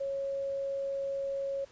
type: tone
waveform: sine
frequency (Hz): 550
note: C#5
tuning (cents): -14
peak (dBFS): -31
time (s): 0-1.65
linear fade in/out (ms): 10
effects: pink hiss -59 dBFS RMS until 1.71 s + resampled to 16000 Hz